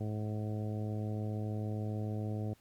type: harmonic tone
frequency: 106.7 Hz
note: G#2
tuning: 47 cents sharp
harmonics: 1 / 2 / 3 / 4 / 5 / 6 / 7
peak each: -35 / -41 / -45 / -47 / -49 / -51 / -52 dBFS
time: 0-2.54 s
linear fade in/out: 10 ms
effects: pink hiss -67 dBFS RMS until 2.6 s + Opus 48 kbps